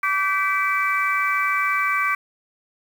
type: harmonic tone with a mistuned harmonic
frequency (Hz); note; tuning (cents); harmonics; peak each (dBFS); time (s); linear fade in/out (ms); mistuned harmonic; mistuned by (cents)
385.6; G4; -28; 3 / 4 / 5 / 6; -22 / -26 / -26 / -24; 0.03-2.15; 5; 5; +46
effects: 7-bit